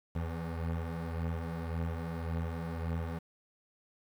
25% pulse beating tone pair, 82.41 / 84.21 Hz, E2 / E2, 0 / +37 cents, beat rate 1.8 Hz, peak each -31 / -36 dBFS, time 0.15-3.19 s, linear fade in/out 10 ms, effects low-pass 2000 Hz 12 dB/octave + 9-bit

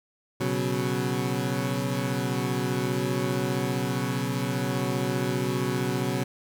20% pulse chord, B suspended second, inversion none, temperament equal, 123.47 / 138.59 / 185 Hz, B2 / C#3 / F#3, 0 / 0 / 0 cents, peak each -24 / -25 / -26 dBFS, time 0.4-6.24 s, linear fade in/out 10 ms, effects none

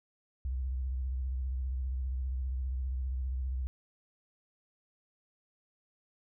sine tone with vibrato, 64.5 Hz, C2, 24 cents flat, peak -31 dBFS, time 0.45-3.67 s, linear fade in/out 0 ms, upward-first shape triangle, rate 15 Hz, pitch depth 110 cents each way, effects none

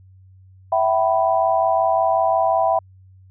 sine chord, E minor, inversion none, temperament equal with one note detuned, 659.3 / 764.8 / 987.8 Hz, E5 / G5 / B5, 0 / -43 / 0 cents, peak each -18 / -19 / -22 dBFS, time 0.72-2.79 s, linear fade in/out 5 ms, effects added 94 Hz sine -45 dBFS peak until 3.3 s

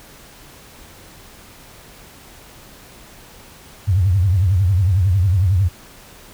sine tone with vibrato, 93.7 Hz, F#2, 22 cents sharp, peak -12 dBFS, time 3.87-5.69 s, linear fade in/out 20 ms, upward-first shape triangle, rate 11 Hz, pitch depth 210 cents each way, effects pink hiss -43 dBFS RMS until 6.33 s

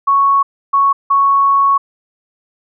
sine tone bursts at uneven times, 1108.7 Hz, C#6, in tune, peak -8 dBFS, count 3, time 0.07-0.43 / 0.73-0.93 / 1.1-1.78 s, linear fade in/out 10 ms, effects none

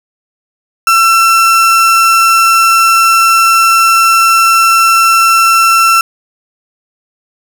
35% pulse tone, 1344 Hz, E6, 33 cents sharp, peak -3 dBFS, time 0.87-6.01 s, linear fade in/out 2 ms, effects none

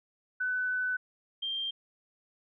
sine tone pair in turn, 1502 / 3177 Hz, F#6 / G7, +26 / +23 cents, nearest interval octave + minor second, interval 1297 cents, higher second, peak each -28 / -31 dBFS, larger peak first, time 0.4-0.97 / 1.42-1.71 s, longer first, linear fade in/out 10 ms, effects none

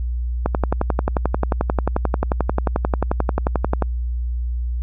click train, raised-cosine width 1 ms, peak -4 dBFS, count 39, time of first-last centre 0.46-3.823 s, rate 11.3 Hz, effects added 60 Hz sine -20 dBFS peak until 4.82 s

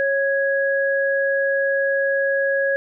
sine tone pair together, 550 / 1662 Hz, C#5 / G#6, -14 / +1 cents, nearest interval octave + perfect fifth, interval 1915 cents, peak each -19 / -21 dBFS, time 0-2.76 s, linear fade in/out 0 ms, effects none

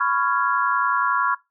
sine chord, C# dominant seventh, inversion third, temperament just, 997.9 / 1108.7 / 1385.9 / 1663.1 Hz, B5 / C#6 / E#6 / G#6, +18 / 0 / -14 / +2 cents, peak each -25 / -22 / -22 / -27 dBFS, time 0-1.35 s, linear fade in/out 10 ms, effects noise-tail reverb RT60 0.2 s tail -20 dB re dry

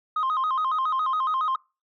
sine tone with vibrato, 1149 Hz, D6, 38 cents flat, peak -20 dBFS, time 0.16-1.56 s, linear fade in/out 5 ms, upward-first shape square, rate 7.2 Hz, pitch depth 150 cents each way, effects noise-tail reverb RT60 0.3 s tail -26 dB re dry + tanh soft clip ceiling -20 dBFS

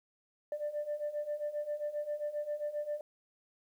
sine beating tone pair, 588 / 595.5 Hz, D5 / D5, +2 / +24 cents, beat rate 7.5 Hz, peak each -38 / -35 dBFS, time 0.52-3.01 s, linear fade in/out 2 ms, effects tanh soft clip ceiling -29 dBFS + 11-bit

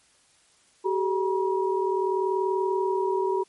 sine tone cluster, 380 / 420.6 / 958 Hz, F#4 / G#4 / A#5, +46 / +22 / +47 cents, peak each -24 / -30 / -28 dBFS, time 0.84-3.44 s, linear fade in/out 20 ms, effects white hiss -61 dBFS RMS until 3.48 s + MP3 48 kbps

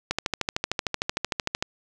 click train, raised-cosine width 0.2 ms, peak -7 dBFS, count 21, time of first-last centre 0.11-1.625 s, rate 13.2 Hz, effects none

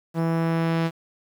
sawtooth tone with low-pass filter sweep, 164.81 Hz, E3, in tune, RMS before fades -23 dBFS, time 0.14-0.91 s, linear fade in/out 50 ms, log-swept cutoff 1100 to 3800 Hz, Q 0.75, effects 8-bit

